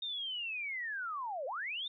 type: linear two-way sweep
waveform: sine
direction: down then up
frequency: 3700 to 495.5 to 3700 Hz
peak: -36 dBFS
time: 0.02-1.88 s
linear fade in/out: 5 ms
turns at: 1.46 s
effects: none